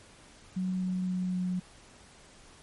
sine tone with pitch steps, 185 / 183.93 / 182.88 / 181.82 Hz, F#3 / F#3 / F#3 / F#3, 0 / -10 / -20 / -30 cents, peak -28 dBFS, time 0.56-1.6 s, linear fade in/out 10 ms, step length 260 ms, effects pink hiss -55 dBFS RMS until 2.62 s + MP3 48 kbps

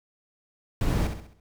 brown noise with echo, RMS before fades -24 dBFS, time 0.81-1.07 s, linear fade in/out 2 ms, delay 66 ms, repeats 5, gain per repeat -7 dB, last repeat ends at 1.4 s, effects none

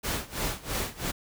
pink noise with tremolo, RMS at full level -29 dBFS, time 0.03-1.12 s, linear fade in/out 20 ms, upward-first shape sine, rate 3 Hz, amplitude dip 90%, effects none

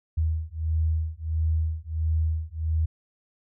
sine beating tone pair, 79 / 80.5 Hz, D#2 / E2, +27 / -41 cents, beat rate 1.5 Hz, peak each -26 dBFS, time 0.17-2.86 s, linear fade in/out 10 ms, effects none

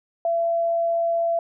sine tone, 674 Hz, E5, 38 cents sharp, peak -19 dBFS, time 0.25-1.39 s, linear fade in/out 2 ms, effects none

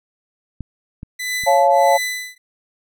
clicks, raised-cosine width 5 ms, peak -16 / -19 / -26 dBFS, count 3, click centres 0.607 / 1.031 / 1.437 s
sawtooth tone with tremolo, 2000 Hz, B6, 21 cents sharp, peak -16 dBFS, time 1.19-2.38 s, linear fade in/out 10 ms, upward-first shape triangle, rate 1.5 Hz, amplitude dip 100%
sine chord, Db augmented, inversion none, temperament just, 554.4 / 693 / 866.2 Hz, Db5 / F5 / A5, 0 / -14 / -27 cents, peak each -15 dBFS, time 1.46-1.98 s, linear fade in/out 20 ms
effects none

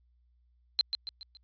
sine tone with echo, 4100 Hz, C8, 36 cents flat, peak -21 dBFS, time 0.79-0.81 s, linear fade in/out 0 ms, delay 140 ms, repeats 4, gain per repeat -7 dB, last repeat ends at 1.37 s, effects added 60 Hz sine -64 dBFS peak until 1.43 s + resampled to 11025 Hz

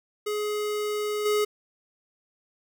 square tone with level steps, 420 Hz, G#4, 19 cents sharp, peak -27 / -22 dBFS, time 0.26-1.45 s, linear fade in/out 10 ms, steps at 1.25 s, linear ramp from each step 10 ms, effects none

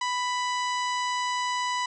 harmonic tone, 991 Hz, B5, 6 cents sharp, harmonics 1 / 2 / 3 / 4 / 5 / 6 / 7 / 8, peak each -27 / -33 / -37 / -39 / -41 / -43 / -44 / -45 dBFS, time 0.01-1.86 s, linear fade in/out 5 ms, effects none

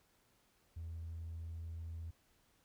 triangle tone, 82.41 Hz, E2, in tune, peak -39 dBFS, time 0.76-2.11 s, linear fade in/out 10 ms, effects tanh soft clip ceiling -39 dBFS + pink hiss -73 dBFS RMS until 2.64 s

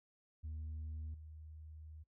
sine tone with level steps, 77.78 Hz, D#2, in tune, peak -40 / -50 dBFS, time 0.43-2.04 s, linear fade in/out 20 ms, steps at 1.14 s, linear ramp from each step 2 ms, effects noise-tail reverb RT60 0.1 s tail -19 dB re dry + tanh soft clip ceiling -40 dBFS

